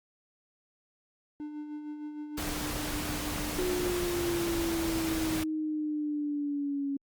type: tone with tremolo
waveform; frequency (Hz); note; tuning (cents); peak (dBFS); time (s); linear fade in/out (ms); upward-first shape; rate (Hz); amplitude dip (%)
triangle; 299.4; D4; +33; -33; 1.4-3.87; 0; sine; 6.5; 45
type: noise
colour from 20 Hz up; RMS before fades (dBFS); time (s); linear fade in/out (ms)
pink; -35; 2.37-5.44; 10
type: exponential sweep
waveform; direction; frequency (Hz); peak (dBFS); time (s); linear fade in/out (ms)
sine; down; 365.2 to 277.2; -29; 3.58-6.97; 5
effects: Opus 48 kbps